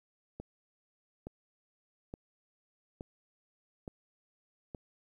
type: click train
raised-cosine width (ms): 2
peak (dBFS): -28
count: 6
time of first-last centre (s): 0.4-4.748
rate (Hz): 1.15
effects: 11-bit